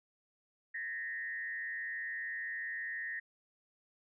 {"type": "tone with frequency modulation", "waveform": "sine", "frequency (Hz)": 1846, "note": "A#6", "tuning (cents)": -17, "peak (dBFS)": -37, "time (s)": [0.74, 3.2], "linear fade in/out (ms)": 10, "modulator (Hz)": 127, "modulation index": 0.81, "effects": []}